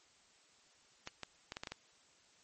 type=clicks; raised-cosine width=0.2 ms; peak=-24 dBFS; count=7; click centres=1.074 / 1.233 / 1.521 / 1.569 / 1.635 / 1.672 / 1.72 s; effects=white hiss -67 dBFS RMS until 2.43 s + MP3 32 kbps